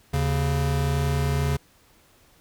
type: tone pair together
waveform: square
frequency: 77.6 / 139.63 Hz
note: D#2 / C#3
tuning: -4 / +13 cents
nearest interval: minor seventh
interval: 1017 cents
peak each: -26 / -24 dBFS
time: 0.13-1.57 s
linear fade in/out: 10 ms
effects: pink hiss -58 dBFS RMS until 2.4 s